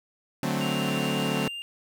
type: chord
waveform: sawtooth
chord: D dominant seventh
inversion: none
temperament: equal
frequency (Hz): 146.83 / 185 / 220 / 261.6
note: D3 / F#3 / A3 / C4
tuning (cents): 0 / 0 / 0 / 0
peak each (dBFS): -27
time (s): 0.43-1.48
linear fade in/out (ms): 2
type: tone with vibrato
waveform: triangle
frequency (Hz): 2794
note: F7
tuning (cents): 0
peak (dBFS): -32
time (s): 0.61-1.62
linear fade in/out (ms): 0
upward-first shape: triangle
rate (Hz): 2.2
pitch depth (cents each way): 9
effects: none